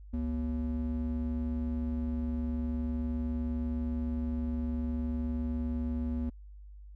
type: ring-modulated tone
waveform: triangle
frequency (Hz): 155.56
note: D#3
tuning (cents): 0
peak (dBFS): -25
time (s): 0.13-6.3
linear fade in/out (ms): 10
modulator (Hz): 86
effects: added 50 Hz sine -46 dBFS peak until 6.95 s